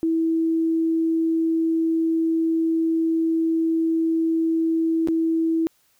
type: tone with dropouts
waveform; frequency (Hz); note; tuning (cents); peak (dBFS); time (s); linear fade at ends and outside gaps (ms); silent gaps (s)
sine; 326.1; E4; -19; -18; 0.03-5.67; 0; 5.074-5.085
effects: white hiss -63 dBFS RMS until 5.99 s